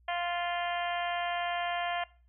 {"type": "harmonic tone", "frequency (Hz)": 348.8, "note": "F4", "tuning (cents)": -2, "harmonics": [2, 3, 4, 5, 6, 7, 8, 9], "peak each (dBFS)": [-32, -39, -43, -39, -41, -44, -45, -43], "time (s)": [0.08, 2.04], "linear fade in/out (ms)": 5, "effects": ["noise-tail reverb RT60 0.4 s tail -21 dB re dry", "added 60 Hz sine -60 dBFS peak until 2.28 s"]}